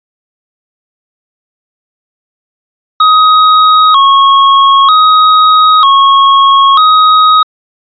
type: tone with vibrato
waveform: square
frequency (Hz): 1174.7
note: D6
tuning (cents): 0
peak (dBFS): -3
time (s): 3-7.43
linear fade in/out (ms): 5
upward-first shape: square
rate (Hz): 0.53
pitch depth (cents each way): 120
effects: resampled to 11025 Hz